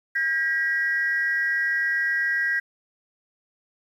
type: tone pair together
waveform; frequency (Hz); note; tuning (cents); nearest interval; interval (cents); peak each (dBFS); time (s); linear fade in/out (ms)
sine; 1612 / 1920.8; G6 / B6; +48 / -49; minor third; 303; -23; 0.15-2.6; 10
effects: tanh soft clip ceiling -14 dBFS + 9-bit